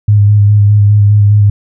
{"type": "tone with vibrato", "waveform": "sine", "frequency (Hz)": 103.3, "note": "G#2", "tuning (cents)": -9, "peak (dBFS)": -3, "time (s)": [0.08, 1.5], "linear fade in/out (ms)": 5, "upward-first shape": "square", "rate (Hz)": 4.9, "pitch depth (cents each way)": 19, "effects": []}